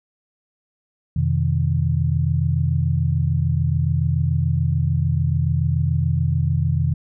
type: tone cluster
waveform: sine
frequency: 87.3 / 127.9 / 154.8 Hz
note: F2 / C3 / D#3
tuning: 0 / -39 / -9 cents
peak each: -21 dBFS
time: 1.16-6.94 s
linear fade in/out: 5 ms
effects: none